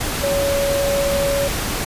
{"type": "tone in noise", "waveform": "sine", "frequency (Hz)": 560, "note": "C#5", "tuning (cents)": 18, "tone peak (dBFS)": -17, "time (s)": [0.23, 1.48], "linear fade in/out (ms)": 10, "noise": "pink", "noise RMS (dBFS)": -23, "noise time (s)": [0, 1.85], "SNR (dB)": 3, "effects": ["resampled to 32000 Hz"]}